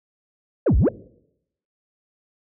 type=exponential two-way sweep; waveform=sine; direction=down then up; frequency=659.3 to 46.16 to 659.3 Hz; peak=-11 dBFS; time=0.66-0.89 s; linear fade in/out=10 ms; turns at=0.77 s; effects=noise-tail reverb RT60 0.8 s tail -23 dB re dry + tanh soft clip ceiling -13 dBFS